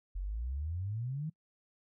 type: exponential sweep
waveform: sine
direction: up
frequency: 43.37 to 162.8 Hz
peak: -34 dBFS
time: 0.15-1.3 s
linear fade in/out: 10 ms
effects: noise-tail reverb RT60 0.1 s tail -24 dB re dry